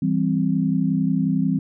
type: chord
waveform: sine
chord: C major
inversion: first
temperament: equal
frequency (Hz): 164.81 / 196 / 261.6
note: E3 / G3 / C4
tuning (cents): 0 / 0 / 0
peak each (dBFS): -22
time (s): 0.02-1.59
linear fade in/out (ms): 5
effects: none